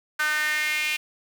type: tone with high-pass filter sweep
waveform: sawtooth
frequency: 303.8 Hz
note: D#4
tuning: 41 cents flat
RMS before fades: -25 dBFS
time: 0.19-0.97 s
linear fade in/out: 10 ms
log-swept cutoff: 1500 to 2500 Hz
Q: 5.1
effects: 7-bit